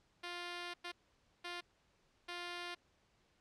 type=tone bursts at uneven times; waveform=5% pulse; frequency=350.6 Hz; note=F4; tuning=7 cents sharp; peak=-31 dBFS; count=4; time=0.23-0.74 / 0.84-0.92 / 1.44-1.61 / 2.28-2.75 s; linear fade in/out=10 ms; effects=pink hiss -74 dBFS RMS until 3.4 s + low-pass 6000 Hz 12 dB/octave